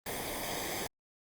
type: noise with comb filter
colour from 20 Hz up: pink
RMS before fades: -37 dBFS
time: 0.06-0.87 s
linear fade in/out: 5 ms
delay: 0.72 ms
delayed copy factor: -0.7
effects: Opus 32 kbps